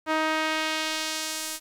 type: tone with band-pass filter sweep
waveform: sawtooth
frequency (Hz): 314.1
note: D#4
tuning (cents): +16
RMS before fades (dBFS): -28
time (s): 0.06-1.6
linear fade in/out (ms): 50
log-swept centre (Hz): 1200 to 10000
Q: 0.83
effects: 9-bit